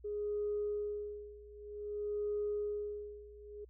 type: tone with tremolo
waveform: sine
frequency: 415.3 Hz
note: G#4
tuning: in tune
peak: -32 dBFS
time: 0.04-3.65 s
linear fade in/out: 10 ms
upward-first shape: sine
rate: 0.53 Hz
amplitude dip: 90%
effects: tanh soft clip ceiling -28 dBFS + added 60 Hz sine -56 dBFS peak until 3.69 s